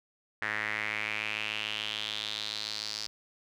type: tone with band-pass filter sweep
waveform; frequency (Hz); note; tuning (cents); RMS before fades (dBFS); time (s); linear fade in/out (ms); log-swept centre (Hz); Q
sawtooth; 106.9; A2; -49; -35; 0.42-3.07; 0; 1800 to 4900; 4.7
effects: none